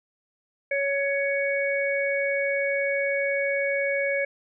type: harmonic tone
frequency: 558 Hz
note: C#5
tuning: 11 cents sharp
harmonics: 1 / 3 / 4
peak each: -25 / -31 / -27 dBFS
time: 0.71-4.25 s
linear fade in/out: 5 ms
effects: none